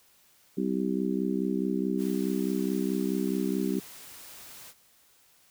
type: harmonic tone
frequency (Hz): 64.7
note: C2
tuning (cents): -19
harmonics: 3 / 4 / 5 / 6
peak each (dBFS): -30 / -31 / -32 / -33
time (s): 0.57-3.8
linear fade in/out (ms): 10
type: noise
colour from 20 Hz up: white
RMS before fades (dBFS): -47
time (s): 1.97-4.74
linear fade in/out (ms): 50
effects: white hiss -62 dBFS RMS until 5.5 s